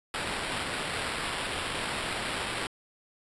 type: noise with sample-and-hold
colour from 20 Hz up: white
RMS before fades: -33 dBFS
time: 0.14-2.67 s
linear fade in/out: 2 ms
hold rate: 6300 Hz
effects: resampled to 24000 Hz